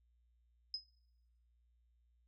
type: tone with exponential decay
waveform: sine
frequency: 5070 Hz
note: D#8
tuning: 32 cents sharp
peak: -34 dBFS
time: 0.74-0.86 s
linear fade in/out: 2 ms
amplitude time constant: 25 ms
effects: noise-tail reverb RT60 0.9 s tail -23 dB re dry + added 59 Hz sine -70 dBFS peak until 2.27 s